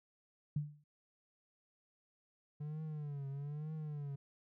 sine tone with exponential decay, 148 Hz, D3, 14 cents sharp, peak -30 dBFS, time 0.56-0.84 s, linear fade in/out 5 ms, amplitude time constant 59 ms
triangle tone with vibrato, 146.83 Hz, D3, in tune, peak -38 dBFS, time 2.6-4.16 s, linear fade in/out 10 ms, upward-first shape triangle, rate 1.1 Hz, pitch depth 130 cents each way
effects none

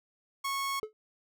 sawtooth tone, 1100 Hz, C#6, 14 cents flat, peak -27 dBFS, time 0.44-0.8 s, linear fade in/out 10 ms
triangle tone with exponential decay, 430.6 Hz, A4, 37 cents flat, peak -27 dBFS, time 0.83-0.93 s, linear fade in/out 0 ms, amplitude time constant 20 ms
effects none

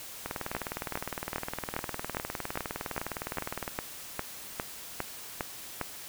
two click trains, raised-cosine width 0.5 ms, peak -18 / -15 dBFS, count 68 / 14, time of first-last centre 0.26-3.678 / 0.55-5.813 s, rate 19.6 / 2.47 Hz, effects white hiss -44 dBFS RMS until 6.08 s

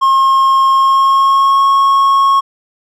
triangle tone with pitch glide, 1074 to 1095.3 Hz, C6 to C#6, +45 to -21 cents, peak -5 dBFS, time 0.01-2.41 s, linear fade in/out 20 ms, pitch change +34 cents, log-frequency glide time 0.73-1.65 s, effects none

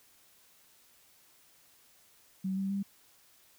sine tone with pitch steps, 190 / 193.99 / 198.07 Hz, F#3 / G3 / G3, +46 / -18 / +18 cents, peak -30 dBFS, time 2.44-2.83 s, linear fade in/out 10 ms, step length 130 ms, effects white hiss -63 dBFS RMS until 3.58 s

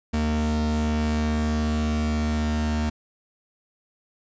45% pulse tone pair together, 76.2 / 228.7 Hz, D#2 / A#3, -36 / -33 cents, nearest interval octave + perfect fifth, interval 1903 cents, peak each -24 / -27 dBFS, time 0.13-2.9 s, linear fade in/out 10 ms, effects resampled to 16000 Hz

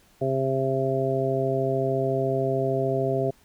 harmonic tone, 133.5 Hz, C3, 35 cents sharp, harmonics 1 / 2 / 3 / 4 / 5, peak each -28 / -32 / -26 / -31 / -27 dBFS, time 0.21-3.31 s, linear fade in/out 10 ms, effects pink hiss -59 dBFS RMS until 3.44 s

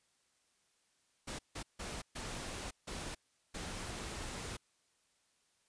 pink noise bursts at uneven times, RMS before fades -43 dBFS, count 6, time 1.27-1.39 / 1.55-1.63 / 1.79-2.02 / 2.15-2.71 / 2.87-3.15 / 3.54-4.57 s, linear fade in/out 10 ms, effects white hiss -75 dBFS RMS until 5.68 s + resampled to 22050 Hz

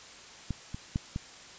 clicks, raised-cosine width 5 ms, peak -19 / -24 / -16 / -20 dBFS, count 4, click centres 0.507 / 0.745 / 0.959 / 1.161 s, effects white hiss -49 dBFS RMS until 1.58 s + resampled to 16000 Hz

